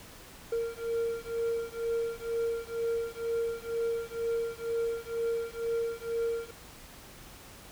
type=beating tone pair; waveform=triangle; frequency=461.3 / 463.4 Hz; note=A#4 / A#4; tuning=-18 / -10 cents; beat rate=2.1 Hz; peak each=-31 dBFS; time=0.52-6.51 s; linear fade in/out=5 ms; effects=pink hiss -50 dBFS RMS until 7.71 s